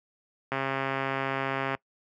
click train, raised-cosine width 0.5 ms, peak -14 dBFS, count 167, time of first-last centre 0.52-1.75 s, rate 135 Hz, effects noise-tail reverb RT60 0.1 s tail -23 dB re dry + high-pass 100 Hz 12 dB/octave

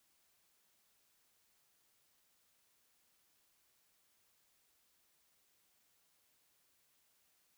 silence, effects white hiss -75 dBFS RMS until 7.57 s

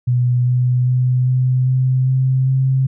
sine tone with pitch steps, 123.47 / 124.9 / 126.36 / 127.82 / 129.31 / 130.81 / 132.33 Hz, B2 / B2 / B2 / C3 / C3 / C3 / C3, 0 / +20 / +40 / -40 / -20 / 0 / +20 cents, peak -12 dBFS, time 0.07-2.87 s, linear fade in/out 10 ms, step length 400 ms, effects none

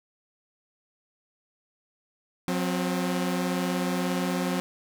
sawtooth tone pair together, 180.6 / 262.5 Hz, F#3 / C4, -42 / +6 cents, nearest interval tritone, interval 648 cents, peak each -23 / -26 dBFS, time 2.48-4.6 s, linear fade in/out 0 ms, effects none

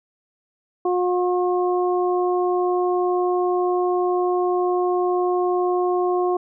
harmonic tone, 359.6 Hz, F#4, 49 cents flat, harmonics 1 / 2 / 3, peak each -19 / -24 / -28 dBFS, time 0.85-6.37 s, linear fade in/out 5 ms, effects none

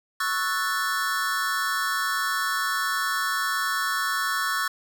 square chord, F# minor seventh, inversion second, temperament equal, 1108.7 / 1318.5 / 1480 / 1760 Hz, C#6 / E6 / F#6 / A6, 0 / 0 / 0 / 0 cents, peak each -30 / -31 / -30 / -30 dBFS, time 0.2-4.68 s, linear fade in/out 5 ms, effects none

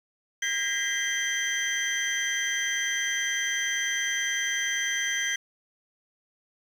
sine tone cluster, 1611 / 1900 / 2040 / 3185 / 6070 Hz, G6 / A#6 / C7 / G7 / F#8, +47 / +33 / -44 / +27 / +43 cents, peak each -31 dBFS, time 0.42-5.36 s, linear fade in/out 5 ms, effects tanh soft clip ceiling -19 dBFS + 8-bit

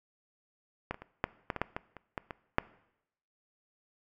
clicks, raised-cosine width 0.5 ms, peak -18 / -27 / -29 / -12 / -16 / -20 / -13 / -19 / -30 / -19 / -23 / -9 dBFS, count 12, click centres 0.91 / 0.944 / 1.02 / 1.241 / 1.502 / 1.563 / 1.616 / 1.765 / 1.967 / 2.178 / 2.308 / 2.584 s, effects noise-tail reverb RT60 0.8 s tail -20 dB re dry

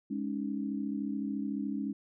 sine chord, Ab suspended fourth, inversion none, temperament equal, 207.7 / 277.2 / 311.1 Hz, Ab3 / Db4 / Eb4, 0 / 0 / 0 cents, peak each -35 / -35 / -40 dBFS, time 0.1-1.93 s, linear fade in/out 10 ms, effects none

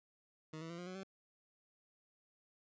20% pulse tone with pitch steps, 157 / 163.48 / 170.22 / 177.25 / 184.56 / 192.18 Hz, D#3 / E3 / F3 / F3 / F#3 / G3, +16 / -14 / -44 / +26 / -4 / -34 cents, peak -40 dBFS, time 0.53-1.034 s, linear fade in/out 5 ms, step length 84 ms, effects resampled to 16000 Hz

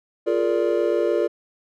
triangle chord, Bb dominant seventh, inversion second, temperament just, 349.6 / 419.5 / 466.2 / 582.7 Hz, F4 / Ab4 / Bb4 / D5, +2 / +17 / 0 / -14 cents, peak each -21 / -23 / -22 / -22 dBFS, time 0.26-1.28 s, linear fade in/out 20 ms, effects none

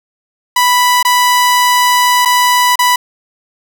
sawtooth tone with dropouts, 987.8 Hz, B5, in tune, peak -4 dBFS, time 0.56-2.96 s, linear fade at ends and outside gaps 5 ms, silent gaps 1.028-1.049 / 2.251-2.256 / 2.757-2.79 s, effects none

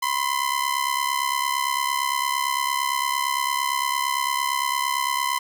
sawtooth ring-modulated tone, 1022 Hz, C6, 41 cents flat, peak -15 dBFS, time 0.02-5.39 s, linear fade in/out 10 ms, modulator 34.4 Hz, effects none

